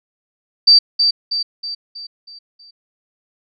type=tone with echo; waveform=sine; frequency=4647 Hz; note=D8; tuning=19 cents flat; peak=-5 dBFS; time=0.67-0.79 s; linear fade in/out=10 ms; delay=320 ms; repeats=6; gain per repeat=-6 dB; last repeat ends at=2.71 s; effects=none